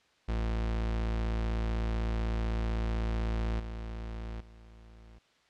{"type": "tone with level steps", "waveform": "40% pulse", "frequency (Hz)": 55.9, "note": "A1", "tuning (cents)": 28, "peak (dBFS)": [-28, -36, -50], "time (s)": [0.28, 5.19], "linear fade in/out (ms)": 10, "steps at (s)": [3.59, 4.4], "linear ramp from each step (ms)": 10, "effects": ["white hiss -66 dBFS RMS until 5.49 s", "low-pass 4000 Hz 12 dB/octave"]}